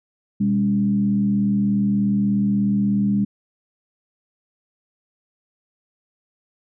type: tone with frequency modulation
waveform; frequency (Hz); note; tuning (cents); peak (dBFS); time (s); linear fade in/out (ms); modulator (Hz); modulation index
sine; 201.8; G#3; -49; -16; 0.4-3.25; 10; 76.7; 0.55
effects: none